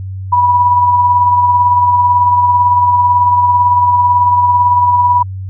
sine tone with tremolo, 978 Hz, B5, 17 cents flat, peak -5 dBFS, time 0.32-5.23 s, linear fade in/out 10 ms, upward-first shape sine, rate 18 Hz, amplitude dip 35%, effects added 95 Hz sine -20 dBFS peak until 5.49 s

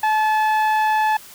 sawtooth tone with low-pass filter, 864 Hz, A5, 32 cents flat, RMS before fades -18 dBFS, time 0.03-1.17 s, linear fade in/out 5 ms, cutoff 1900 Hz, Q 0.68, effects white hiss -42 dBFS RMS until 1.34 s

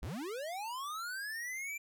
square linear sweep, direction up, 39.36 to 2370 Hz, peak -39 dBFS, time 0.02-1.78 s, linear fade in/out 10 ms, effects none

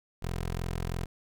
15% pulse tone, 43 Hz, F1, 26 cents flat, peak -25 dBFS, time 0.22-1.06 s, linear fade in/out 10 ms, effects none

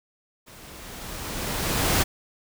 pink noise with level ramp, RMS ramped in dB -47 to -20 dBFS, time 0.46-2.04 s, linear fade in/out 20 ms, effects none

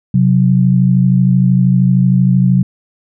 sine tone pair together, 130.81 / 183.78 Hz, C3 / F#3, 0 / -11 cents, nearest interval tritone, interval 589 cents, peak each -10 dBFS, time 0.14-2.63 s, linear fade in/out 5 ms, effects none

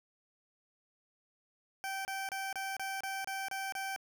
20% pulse tone bursts, 776 Hz, G5, 18 cents flat, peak -31 dBFS, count 9, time 1.84-3.962 s, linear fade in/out 0 ms, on 210 ms, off 29 ms, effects none

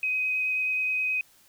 sine tone with vibrato, 2518 Hz, D#7, 20 cents sharp, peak -24 dBFS, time 0.03-1.21 s, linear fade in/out 2 ms, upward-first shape sine, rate 9.4 Hz, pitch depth 9 cents each way, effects white hiss -59 dBFS RMS until 1.48 s

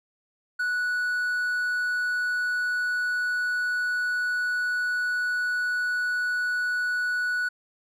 triangle tone, 1474 Hz, F#6, 7 cents flat, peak -22 dBFS, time 0.59-7.49 s, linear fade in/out 10 ms, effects none

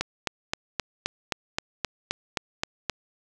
click train, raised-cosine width 0.2 ms, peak -8 dBFS, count 12, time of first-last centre 0.01-2.897 s, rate 3.81 Hz, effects none

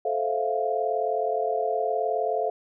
sine chord, F major seventh, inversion first, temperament equal with one note detuned, 436 / 523.3 / 659.3 / 698.5 Hz, A4 / C5 / E5 / F5, -16 / 0 / 0 / 0 cents, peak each -28 / -31 / -30 / -27 dBFS, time 0.05-2.5 s, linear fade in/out 5 ms, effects none

